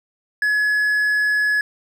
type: tone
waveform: triangle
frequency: 1695 Hz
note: G#6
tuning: 35 cents sharp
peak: -14 dBFS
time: 0.42-1.61 s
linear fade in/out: 2 ms
effects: none